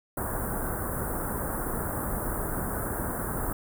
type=band-stop noise; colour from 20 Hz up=pink; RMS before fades=-31 dBFS; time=0.17-3.53 s; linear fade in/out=5 ms; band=1600 to 9100 Hz; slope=48 dB/octave; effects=none